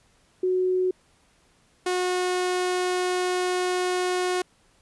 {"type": "tone pair in turn", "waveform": ["sine", "sawtooth"], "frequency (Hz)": [368.7, 363.2], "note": ["F#4", "F#4"], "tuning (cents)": [-6, -32], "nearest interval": "unison", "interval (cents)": 26, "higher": "first", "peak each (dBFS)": [-20, -19], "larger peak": "second", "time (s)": [[0.43, 0.91], [1.86, 4.42]], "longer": "second", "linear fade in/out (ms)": 5, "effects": ["pink hiss -62 dBFS RMS until 4.81 s", "resampled to 24000 Hz"]}